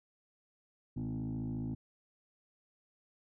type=tone with frequency modulation; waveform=sine; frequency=189.2 Hz; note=F#3; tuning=39 cents sharp; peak=-33 dBFS; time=0.96-1.75 s; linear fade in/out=10 ms; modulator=54.3 Hz; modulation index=1.9; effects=tanh soft clip ceiling -33 dBFS